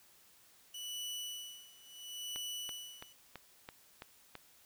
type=tone with tremolo; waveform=sawtooth; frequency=2960 Hz; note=F#7; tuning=in tune; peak=-36 dBFS; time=0.74-3.13 s; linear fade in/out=5 ms; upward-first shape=sine; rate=0.73 Hz; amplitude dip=90%
type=click train; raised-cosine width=0.3 ms; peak=-29 dBFS; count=7; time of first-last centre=2.36-4.353 s; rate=3.01 Hz
effects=white hiss -64 dBFS RMS until 4.65 s